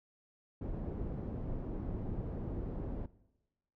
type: low-pass noise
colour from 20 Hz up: pink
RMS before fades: -39 dBFS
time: 0.61-3.06 s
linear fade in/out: 5 ms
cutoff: 400 Hz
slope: 12 dB/octave
effects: noise-tail reverb RT60 1.0 s tail -20 dB re dry